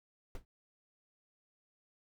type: noise with exponential decay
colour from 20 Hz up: brown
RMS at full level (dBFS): -36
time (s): 0.35-0.45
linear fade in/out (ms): 1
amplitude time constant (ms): 21
effects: none